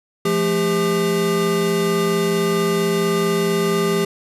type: tone cluster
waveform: square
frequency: 171.8 / 216.2 / 400.3 Hz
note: F3 / A3 / G4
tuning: -28 / -30 / +36 cents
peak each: -23 / -26 / -19 dBFS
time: 0.25-4.05 s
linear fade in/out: 5 ms
effects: resampled to 32000 Hz